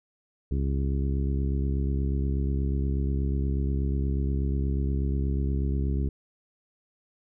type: harmonic tone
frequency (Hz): 68.3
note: C#2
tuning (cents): -25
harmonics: 1 / 2 / 3 / 4 / 5 / 6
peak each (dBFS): -25 / -31 / -35 / -37 / -39 / -41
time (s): 0.51-6.09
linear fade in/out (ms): 5
effects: none